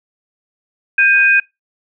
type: tone pair together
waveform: sine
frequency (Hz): 1593.5 / 2489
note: G6 / D#7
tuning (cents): +28 / 0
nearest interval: minor sixth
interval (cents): 772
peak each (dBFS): -11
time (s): 0.98-1.4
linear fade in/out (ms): 5
effects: noise-tail reverb RT60 0.2 s tail -23 dB re dry